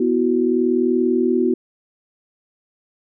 sine chord, B suspended fourth, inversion none, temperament equal, 246.9 / 329.6 / 370 Hz, B3 / E4 / F#4, 0 / 0 / 0 cents, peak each -19 / -21 / -18 dBFS, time 0-1.54 s, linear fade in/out 5 ms, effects none

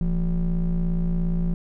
triangle ring-modulated tone, 100 Hz, G2, 35 cents sharp, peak -15 dBFS, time 0.01-1.54 s, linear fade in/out 0 ms, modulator 71.4 Hz, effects none

